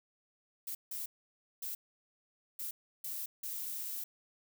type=noise bursts at uneven times; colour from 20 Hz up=violet; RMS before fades=-40 dBFS; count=6; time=0.67-0.75 / 0.91-1.06 / 1.62-1.75 / 2.59-2.71 / 3.04-3.26 / 3.43-4.04 s; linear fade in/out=5 ms; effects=none